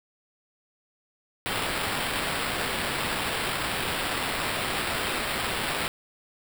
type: noise with sample-and-hold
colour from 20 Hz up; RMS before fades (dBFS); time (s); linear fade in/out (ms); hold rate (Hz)
white; -29; 1.46-5.88; 0; 6300
effects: none